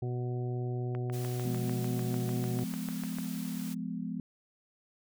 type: harmonic tone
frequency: 123.47 Hz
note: B2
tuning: in tune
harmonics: 1 / 2 / 3 / 4 / 5 / 6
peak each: -32 / -44 / -39 / -51 / -52 / -48 dBFS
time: 0.02-2.64 s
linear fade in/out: 5 ms
type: click train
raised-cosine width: 0.5 ms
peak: -28 dBFS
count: 16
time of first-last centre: 0.95-3.185 s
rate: 6.71 Hz
type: high-pass noise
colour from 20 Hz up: white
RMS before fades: -47 dBFS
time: 1.12-3.75 s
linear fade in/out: 20 ms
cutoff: 160 Hz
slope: 48 dB/octave
type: chord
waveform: sine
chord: F diminished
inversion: none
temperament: just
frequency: 174.61 / 209.5 / 251.4 Hz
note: F3 / Ab3 / Cb4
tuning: 0 / +15 / +31 cents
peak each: -38 dBFS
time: 1.45-4.2 s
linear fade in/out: 2 ms
effects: none